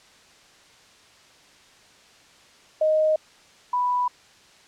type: tone pair in turn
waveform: sine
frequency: 622.3 / 987.8 Hz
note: D#5 / B5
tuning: 0 / 0 cents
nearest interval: minor sixth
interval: 800 cents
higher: second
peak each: -17 / -20 dBFS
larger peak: first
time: 2.81-3.16 / 3.73-4.08 s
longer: neither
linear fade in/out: 5 ms
effects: white hiss -53 dBFS RMS until 4.67 s + low-pass 6000 Hz 12 dB/octave